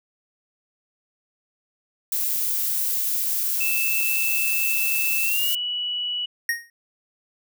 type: noise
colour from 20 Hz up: violet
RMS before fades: -24 dBFS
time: 2.12-5.55 s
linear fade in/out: 2 ms
type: tone with pitch glide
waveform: sine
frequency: 2637 to 2943 Hz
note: E7 to F#7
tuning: 0 to -10 cents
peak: -24 dBFS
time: 3.6-6.26 s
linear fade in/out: 10 ms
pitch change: +190 cents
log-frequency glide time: 5.23-5.52 s
type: tone with exponential decay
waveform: square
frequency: 1864.7 Hz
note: A#6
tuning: in tune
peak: -18 dBFS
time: 6.49-6.7 s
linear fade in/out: 2 ms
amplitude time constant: 45 ms
effects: none